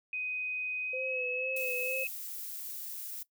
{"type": "tone with pitch glide", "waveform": "sine", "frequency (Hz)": [2504, 2579], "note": ["D#7", "E7"], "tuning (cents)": [10, -39], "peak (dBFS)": -33, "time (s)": [0.13, 2.07], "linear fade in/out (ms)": 2, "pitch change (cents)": 51, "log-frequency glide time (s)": [0.83, 1.24]}
{"type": "tone with vibrato", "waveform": "sine", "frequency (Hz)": 511, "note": "C5", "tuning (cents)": -41, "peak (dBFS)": -36, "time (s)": [0.93, 2.04], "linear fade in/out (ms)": 5, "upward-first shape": "sine", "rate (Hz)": 2.1, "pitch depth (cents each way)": 46}
{"type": "noise", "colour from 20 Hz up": "violet", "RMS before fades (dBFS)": -41, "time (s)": [1.56, 3.23], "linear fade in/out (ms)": 5}
{"effects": ["noise-tail reverb RT60 0.1 s tail -19 dB re dry"]}